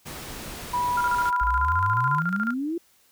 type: noise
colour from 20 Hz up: pink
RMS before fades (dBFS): -37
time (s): 0.05-1.31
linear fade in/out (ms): 20
type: tone with pitch glide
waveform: sine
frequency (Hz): 980 to 1016.3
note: B5 to B5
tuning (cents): -14 to +49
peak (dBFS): -22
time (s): 0.73-2.2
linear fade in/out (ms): 10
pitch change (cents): +63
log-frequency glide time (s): 1.26-1.71
type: tone with tremolo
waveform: sine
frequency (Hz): 1396.9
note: F6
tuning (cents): 0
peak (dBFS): -23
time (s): 0.97-2.54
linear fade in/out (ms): 5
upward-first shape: square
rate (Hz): 14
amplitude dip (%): 80
type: exponential sweep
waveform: sine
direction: up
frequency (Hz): 53.9 to 349.2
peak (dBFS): -25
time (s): 1.41-2.78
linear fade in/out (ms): 5
effects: white hiss -61 dBFS RMS until 3.11 s